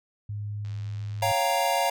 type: tone with pitch glide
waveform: sine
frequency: 103.8 to 104.82 Hz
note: G#2 to G#2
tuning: 0 to +16 cents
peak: -30 dBFS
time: 0.29-1.32 s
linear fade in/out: 5 ms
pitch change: +16 cents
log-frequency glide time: 0.46-1.18 s
type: click train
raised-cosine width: 0.2 ms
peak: -34 dBFS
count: 60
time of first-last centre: 0.65-1.325 s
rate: 87.4 Hz
type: chord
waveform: square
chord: G half-diminished seventh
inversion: second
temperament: equal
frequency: 554.4 / 698.5 / 784 / 932.3 Hz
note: Db5 / F5 / G5 / Bb5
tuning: 0 / 0 / 0 / 0 cents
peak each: -30 / -27 / -31 / -28 dBFS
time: 1.22-1.9 s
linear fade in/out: 5 ms
effects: none